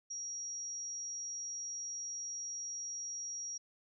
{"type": "tone", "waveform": "sine", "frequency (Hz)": 5680, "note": "F8", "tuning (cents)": 28, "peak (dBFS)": -39, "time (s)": [0.1, 3.58], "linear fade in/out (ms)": 10, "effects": []}